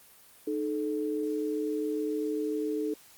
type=tone pair together; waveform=sine; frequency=306.4 / 433.7 Hz; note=D#4 / A4; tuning=-27 / -25 cents; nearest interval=tritone; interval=602 cents; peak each=-31 / -31 dBFS; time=0.47-2.94 s; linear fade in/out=5 ms; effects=white hiss -56 dBFS RMS until 3.17 s + Opus 32 kbps